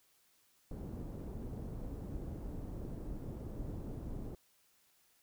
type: low-pass noise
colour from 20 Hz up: pink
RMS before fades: -43 dBFS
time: 0.71-4.35 s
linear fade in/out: 2 ms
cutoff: 390 Hz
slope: 12 dB/octave
effects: white hiss -71 dBFS RMS until 5.22 s